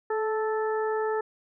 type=harmonic tone with a mistuned harmonic; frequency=438.5 Hz; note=A4; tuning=6 cents flat; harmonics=1 / 2 / 3 / 4; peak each=-26 / -32 / -36 / -38 dBFS; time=0.1-1.21 s; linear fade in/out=5 ms; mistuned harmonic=1; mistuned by=-19 cents; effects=none